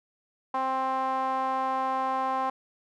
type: tone with band-pass filter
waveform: sawtooth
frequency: 263.1 Hz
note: C4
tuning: 10 cents sharp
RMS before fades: -28 dBFS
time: 0.54-2.5 s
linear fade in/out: 5 ms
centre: 930 Hz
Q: 9.1
effects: none